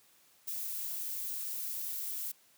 violet noise, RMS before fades -38 dBFS, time 0.47-2.32 s, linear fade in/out 10 ms, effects white hiss -65 dBFS RMS until 2.57 s + high-pass 80 Hz 12 dB/octave

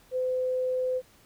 sine tone, 510 Hz, C5, 44 cents flat, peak -25 dBFS, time 0.11-1.02 s, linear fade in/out 50 ms, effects pink hiss -59 dBFS RMS until 1.25 s

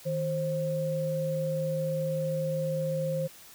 sine tone pair together, 157.5 / 529.8 Hz, D#3 / C5, +21 / +22 cents, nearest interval octave + major sixth, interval 2101 cents, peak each -31 / -29 dBFS, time 0.05-3.28 s, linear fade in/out 20 ms, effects white hiss -51 dBFS RMS until 3.54 s

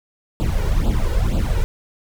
brown noise with flanger, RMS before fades -18 dBFS, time 0.4-1.64 s, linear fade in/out 0 ms, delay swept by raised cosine 0.25 to 2.15 ms, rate 2.1 Hz, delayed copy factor +0.9, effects none

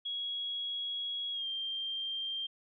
sine tone with pitch glide, 3322 to 3176 Hz, G#7 to G7, 0 to +22 cents, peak -34 dBFS, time 0.05-2.47 s, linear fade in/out 10 ms, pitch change -78 cents, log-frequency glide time 1.32-1.47 s, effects none

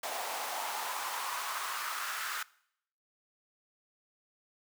pink noise with high-pass filter sweep, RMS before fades -37 dBFS, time 0.03-2.43 s, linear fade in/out 5 ms, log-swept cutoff 710 to 1400 Hz, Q 3.2, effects noise-tail reverb RT60 0.7 s tail -22 dB re dry

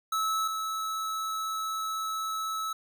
square tone pair in turn, 1302 / 1302 Hz, E6 / E6, -22 / -22 cents, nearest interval unison, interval 0 cents, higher neither, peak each -27 / -31 dBFS, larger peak first, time 0.12-0.48 / 0.48-2.73 s, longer second, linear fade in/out 5 ms, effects none

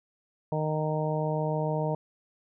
harmonic tone, 154.5 Hz, D#3, 12 cents flat, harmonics 1 / 2 / 3 / 4 / 5 / 6, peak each -29 / -38 / -33 / -32 / -38 / -36 dBFS, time 0.52-1.95 s, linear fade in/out 2 ms, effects none

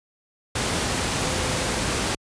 sine tone in noise, 516 Hz, C5, 24 cents flat, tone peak -34 dBFS, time 1.25-1.83 s, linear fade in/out 5 ms, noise pink, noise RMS -24 dBFS, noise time 0.55-2.15 s, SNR -13 dB, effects high-pass 60 Hz 12 dB/octave + resampled to 22050 Hz

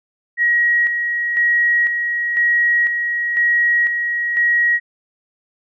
sine tone with tremolo, 1900 Hz, A#6, 33 cents sharp, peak -12 dBFS, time 0.37-4.8 s, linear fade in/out 50 ms, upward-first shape square, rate 1 Hz, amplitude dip 45%, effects none

